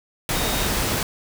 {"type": "tone in noise", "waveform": "sine", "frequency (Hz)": 3729, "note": "A#7", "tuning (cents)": 0, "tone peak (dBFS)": -32, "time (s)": [0.35, 0.67], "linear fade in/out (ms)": 2, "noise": "pink", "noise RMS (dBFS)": -23, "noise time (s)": [0.29, 1.03], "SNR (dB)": -12, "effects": []}